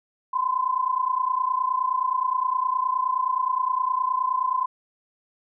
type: tone pair together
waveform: sine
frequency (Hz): 1009 / 1038.6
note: B5 / C6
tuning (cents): +37 / -13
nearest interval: minor second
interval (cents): 50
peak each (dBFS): -24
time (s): 0.33-4.66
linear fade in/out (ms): 10
effects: none